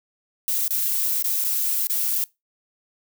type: noise with dropouts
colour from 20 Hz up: violet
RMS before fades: -23 dBFS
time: 0.48-2.24 s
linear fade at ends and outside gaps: 0 ms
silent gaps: 0.678-0.707 / 1.224-1.243 / 1.441-1.447 / 1.87-1.898 s
effects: noise-tail reverb RT60 0.2 s tail -22 dB re dry